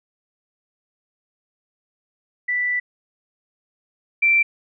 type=tone pair in turn; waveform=sine; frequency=1974 / 2347 Hz; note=B6 / D7; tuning=-1 / -2 cents; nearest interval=minor third; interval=299 cents; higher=second; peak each=-19 / -13 dBFS; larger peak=second; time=2.48-2.8 / 4.22-4.43 s; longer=first; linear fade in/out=10 ms; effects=none